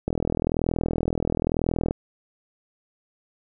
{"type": "click train", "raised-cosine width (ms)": 2, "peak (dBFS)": -10, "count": 76, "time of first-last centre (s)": [0.08, 1.909], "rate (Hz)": 41, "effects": []}